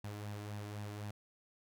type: tone with flanger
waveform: sawtooth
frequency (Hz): 103.83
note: G#2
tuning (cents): 0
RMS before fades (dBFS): -44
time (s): 0.04-1.11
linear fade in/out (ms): 5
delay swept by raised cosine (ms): 1.1 to 3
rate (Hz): 3.9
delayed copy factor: +0.5
effects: none